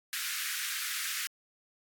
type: high-pass noise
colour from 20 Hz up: pink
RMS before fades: -35 dBFS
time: 0.13-1.27 s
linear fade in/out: 0 ms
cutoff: 1400 Hz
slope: 48 dB/octave
effects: AAC 64 kbps